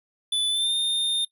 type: tone with pitch glide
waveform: square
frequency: 3486 to 3636 Hz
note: A7 to A#7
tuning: -17 to -44 cents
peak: -22 dBFS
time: 0.32-1.25 s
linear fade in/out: 5 ms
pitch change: +73 cents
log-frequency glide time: 0.49-0.74 s
effects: noise-tail reverb RT60 0.1 s tail -18 dB re dry